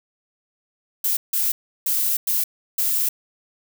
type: noise bursts at uneven times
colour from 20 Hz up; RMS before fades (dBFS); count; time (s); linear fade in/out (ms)
violet; -21; 5; 1.04-1.17 / 1.33-1.52 / 1.86-2.17 / 2.27-2.44 / 2.78-3.09; 5
effects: none